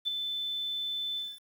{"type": "tone with ADSR envelope", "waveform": "sine", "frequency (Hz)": 3520, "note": "A7", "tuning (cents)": 0, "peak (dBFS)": -25, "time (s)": [0.05, 1.4], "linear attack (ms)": 28, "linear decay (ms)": 10, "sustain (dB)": -6, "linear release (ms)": 230, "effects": ["9-bit"]}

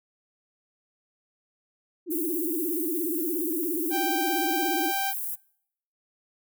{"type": "tone with vibrato", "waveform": "sine", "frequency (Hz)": 329.7, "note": "E4", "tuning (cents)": 0, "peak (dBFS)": -27, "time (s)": [2.06, 4.93], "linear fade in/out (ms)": 50, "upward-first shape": "sine", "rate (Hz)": 17, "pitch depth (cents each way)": 170}
{"type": "high-pass noise", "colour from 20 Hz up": "white", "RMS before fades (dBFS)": -32, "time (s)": [2.1, 5.36], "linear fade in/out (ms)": 20, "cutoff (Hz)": 11000, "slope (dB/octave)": 24}
{"type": "harmonic tone", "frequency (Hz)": 784, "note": "G5", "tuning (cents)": 0, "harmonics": [1, 2, 3, 4, 5, 6, 7, 8, 9, 10], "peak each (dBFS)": [-28, -34, -38, -40, -42, -44, -45, -46, -47, -48], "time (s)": [3.9, 5.14], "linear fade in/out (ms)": 50}
{"effects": ["noise-tail reverb RT60 0.7 s tail -24 dB re dry"]}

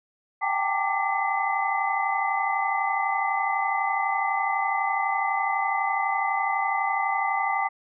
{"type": "tone cluster", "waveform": "sine", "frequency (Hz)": [775, 807, 895, 1176, 2026], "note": ["G5", "G#5", "A5", "D6", "B6"], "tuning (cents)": [-20, -50, 29, 2, 44], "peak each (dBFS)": -29, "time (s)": [0.41, 7.69], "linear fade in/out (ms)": 20, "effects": []}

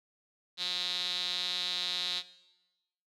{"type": "tone with band-pass filter", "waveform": "sawtooth", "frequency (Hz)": 179.6, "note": "F3", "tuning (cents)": 49, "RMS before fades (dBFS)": -34, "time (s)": [0.57, 2.23], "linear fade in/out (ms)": 50, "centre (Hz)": 3900, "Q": 8.4, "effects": ["noise-tail reverb RT60 1.0 s tail -17 dB re dry"]}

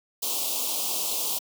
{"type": "band-stop noise", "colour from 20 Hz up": "white", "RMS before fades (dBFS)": -28, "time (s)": [0.22, 1.39], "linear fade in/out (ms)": 10, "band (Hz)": [1100, 2700], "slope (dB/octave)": 48, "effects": ["high-pass 300 Hz 12 dB/octave"]}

